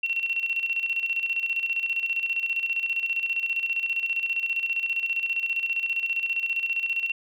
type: tone with tremolo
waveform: sine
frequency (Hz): 2724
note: F7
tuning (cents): -44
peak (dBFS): -22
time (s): 0.03-7.12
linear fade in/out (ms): 5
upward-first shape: square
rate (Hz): 15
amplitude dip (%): 60
effects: none